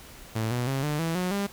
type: tone with pitch steps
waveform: sawtooth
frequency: 111.1 / 122.56 / 135.21 / 149.16 / 164.55 / 181.53 / 200.3 Hz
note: A2 / B2 / C#3 / D3 / E3 / F#3 / G3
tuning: +17 / -13 / -43 / +27 / -3 / -33 / +38 cents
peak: -22 dBFS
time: 0.35-1.47 s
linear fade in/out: 10 ms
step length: 160 ms
effects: pink hiss -47 dBFS RMS until 1.52 s